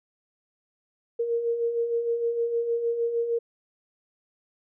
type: beating tone pair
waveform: sine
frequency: 461.8 / 468.3 Hz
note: A#4 / A#4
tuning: -16 / +8 cents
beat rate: 6.5 Hz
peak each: -33 / -24 dBFS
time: 1.19-3.39 s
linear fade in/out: 10 ms
effects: none